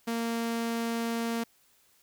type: tone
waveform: sawtooth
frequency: 231 Hz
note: A#3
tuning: 16 cents flat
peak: -25 dBFS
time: 0.07-1.44 s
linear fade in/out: 10 ms
effects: white hiss -65 dBFS RMS until 2.02 s